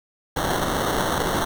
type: noise with sample-and-hold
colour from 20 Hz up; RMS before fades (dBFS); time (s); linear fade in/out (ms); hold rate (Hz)
blue; -23; 0.36-1.45; 10; 2450
effects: none